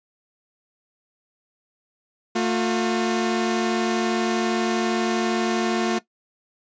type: tone pair together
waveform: sawtooth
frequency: 225 / 357.5 Hz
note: A3 / F4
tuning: +39 / +41 cents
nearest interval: minor sixth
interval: 802 cents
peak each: -19 dBFS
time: 2.35-5.99 s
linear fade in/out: 10 ms
effects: noise-tail reverb RT60 0.1 s tail -17 dB re dry + resampled to 16000 Hz